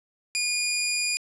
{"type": "tone", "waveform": "15% pulse", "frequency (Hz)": 2436, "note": "D#7", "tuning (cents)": -37, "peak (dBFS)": -17, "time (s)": [0.35, 1.17], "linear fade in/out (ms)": 0, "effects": ["resampled to 22050 Hz", "9-bit"]}